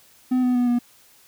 triangle tone with pitch steps, 253.8 / 249.6 / 245.4 / 241.4 Hz, B3 / B3 / B3 / B3, +47 / +19 / -11 / -39 cents, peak -15 dBFS, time 0.31-0.79 s, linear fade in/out 10 ms, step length 120 ms, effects white hiss -54 dBFS RMS until 1.27 s

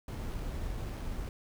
brown noise with sample-and-hold, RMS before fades -37 dBFS, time 0.08-1.29 s, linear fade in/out 2 ms, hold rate 7350 Hz, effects none

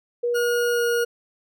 sine tone with pitch glide, 480 to 473.7 Hz, B4 to A#4, -49 to +28 cents, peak -20 dBFS, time 0.23-1.05 s, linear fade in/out 10 ms, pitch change -23 cents, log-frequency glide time 0.73-0.81 s
40% pulse tone, 1436 Hz, F6, 48 cents sharp, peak -24 dBFS, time 0.34-1.05 s, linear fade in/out 20 ms
effects none

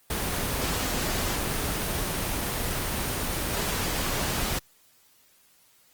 pink noise, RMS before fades -28 dBFS, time 0.1-4.59 s, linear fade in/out 5 ms, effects white hiss -61 dBFS RMS until 5.93 s + Opus 24 kbps

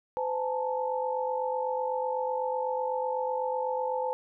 sine tone cluster, 510 / 854 / 902 Hz, C5 / G#5 / A5, -44 / +48 / +43 cents, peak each -30 / -33 / -34 dBFS, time 0.17-4.13 s, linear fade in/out 0 ms, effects none

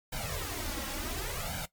pink noise with flanger, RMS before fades -36 dBFS, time 0.12-1.66 s, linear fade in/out 10 ms, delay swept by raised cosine 1.3 to 3.7 ms, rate 0.69 Hz, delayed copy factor +0.95, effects noise-tail reverb RT60 0.1 s tail -17 dB re dry + MP3 96 kbps

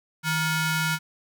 sawtooth ring-modulated tone, 787 Hz, G5, 7 cents sharp, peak -16 dBFS, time 0.23-0.99 s, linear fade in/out 50 ms, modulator 628 Hz, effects none

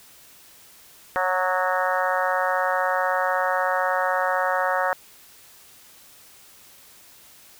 harmonic tone with a mistuned harmonic, 183.9 Hz, F#3, 10 cents flat, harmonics 3 / 4 / 5 / 6 / 7 / 8 / 9 / 10, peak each -26 / -27 / -28 / -29 / -29 / -30 / -31 / -31 dBFS, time 1.16-4.93 s, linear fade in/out 0 ms, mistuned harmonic 6, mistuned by +20 cents, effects white hiss -50 dBFS RMS until 7.59 s

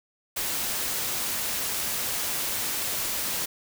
white noise, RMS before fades -29 dBFS, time 0.36-3.46 s, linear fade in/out 10 ms, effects none

